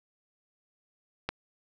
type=click; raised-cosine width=0.3 ms; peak=-14 dBFS; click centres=1.29 s; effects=none